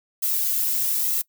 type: noise with flanger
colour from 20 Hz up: violet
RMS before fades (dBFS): -23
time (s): 0.22-1.22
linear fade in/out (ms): 10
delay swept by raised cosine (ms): 1.5 to 2.37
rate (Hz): 1.1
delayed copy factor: +0.5
effects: noise-tail reverb RT60 0.1 s tail -22 dB re dry